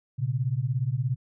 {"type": "beating tone pair", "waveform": "sine", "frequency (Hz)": [118.7, 135.7], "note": ["A#2", "C#3"], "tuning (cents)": [32, -36], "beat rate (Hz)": 17, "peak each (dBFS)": -27, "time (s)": [0.18, 1.16], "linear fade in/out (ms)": 20, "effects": []}